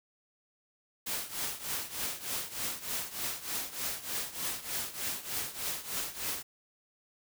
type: noise with tremolo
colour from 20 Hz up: white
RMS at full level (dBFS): -33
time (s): 1.06-6.43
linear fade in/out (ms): 10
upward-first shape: triangle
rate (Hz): 3.3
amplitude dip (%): 85
effects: none